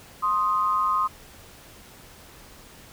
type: tone pair together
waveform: sine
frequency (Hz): 1051 / 1246.2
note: C6 / D#6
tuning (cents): +7 / +2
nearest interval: minor third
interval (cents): 295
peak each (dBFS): -23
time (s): 0.22-1.08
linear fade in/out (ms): 20
effects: pink hiss -48 dBFS RMS until 2.92 s